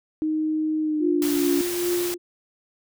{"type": "tone with pitch glide", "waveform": "sine", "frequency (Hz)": [311.1, 286.9], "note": ["D#4", "D4"], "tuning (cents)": [0, -40], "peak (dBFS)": -21, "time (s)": [0.22, 1.61], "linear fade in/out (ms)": 0, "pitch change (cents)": -140, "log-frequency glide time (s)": [0.81, 1.44]}
{"type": "tone with tremolo", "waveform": "sine", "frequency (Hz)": 351.4, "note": "F4", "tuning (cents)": 11, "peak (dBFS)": -20, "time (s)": [0.99, 2.18], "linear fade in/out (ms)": 50, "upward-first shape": "triangle", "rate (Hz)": 2.4, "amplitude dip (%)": 55}
{"type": "noise", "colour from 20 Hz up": "white", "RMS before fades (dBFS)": -31, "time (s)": [1.22, 2.14], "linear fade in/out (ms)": 0}
{"effects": []}